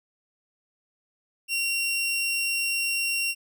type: tone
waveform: sawtooth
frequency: 2748 Hz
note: F7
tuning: 29 cents flat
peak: -21 dBFS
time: 1.48-3.35 s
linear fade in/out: 50 ms
effects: none